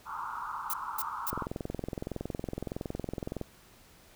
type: band-pass noise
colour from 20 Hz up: pink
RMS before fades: -38 dBFS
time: 0.05-1.47 s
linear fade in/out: 50 ms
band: 870 to 1400 Hz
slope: 96 dB/octave
type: noise bursts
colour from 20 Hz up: violet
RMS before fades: -33 dBFS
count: 3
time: 0.7-1.302 s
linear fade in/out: 0 ms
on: 34 ms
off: 250 ms
type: click train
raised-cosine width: 2 ms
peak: -21 dBFS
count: 46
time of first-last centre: 1.33-3.413 s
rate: 21.6 Hz
effects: pink hiss -58 dBFS RMS until 4.15 s